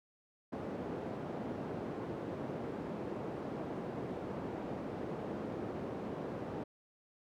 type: band-pass noise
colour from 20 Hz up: white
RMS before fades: -41 dBFS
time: 0.52-6.64 s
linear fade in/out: 10 ms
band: 130 to 450 Hz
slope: 12 dB/octave
effects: none